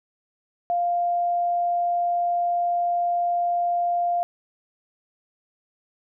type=tone; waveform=sine; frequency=698.5 Hz; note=F5; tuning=in tune; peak=-20 dBFS; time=0.7-4.23 s; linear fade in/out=0 ms; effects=none